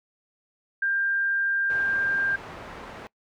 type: tone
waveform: sine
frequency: 1593 Hz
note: G6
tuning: 27 cents sharp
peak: -22 dBFS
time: 0.82-2.36 s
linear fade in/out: 5 ms
type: low-pass noise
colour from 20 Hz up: white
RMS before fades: -41 dBFS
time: 1.7-3.07 s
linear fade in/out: 0 ms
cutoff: 1300 Hz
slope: 12 dB/octave
effects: noise-tail reverb RT60 0.1 s tail -23 dB re dry